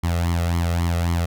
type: tone with flanger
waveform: sawtooth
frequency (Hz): 85.4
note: F2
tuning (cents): -38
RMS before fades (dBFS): -21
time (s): 0.03-1.26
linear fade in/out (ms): 10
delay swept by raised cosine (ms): 0.94 to 1.57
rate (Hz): 3.7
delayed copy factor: +0.75
effects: none